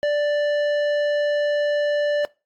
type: tone with tanh clipping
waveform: sine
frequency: 587.3 Hz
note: D5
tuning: in tune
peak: -20 dBFS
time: 0.03-2.25 s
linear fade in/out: 0 ms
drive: 12 dB
effects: noise-tail reverb RT60 0.3 s tail -24 dB re dry + AAC 64 kbps